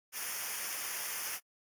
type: noise with comb filter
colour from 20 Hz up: white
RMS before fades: -38 dBFS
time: 0.12-1.4 s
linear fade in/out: 50 ms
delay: 0.25 ms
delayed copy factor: -0.75
effects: AAC 64 kbps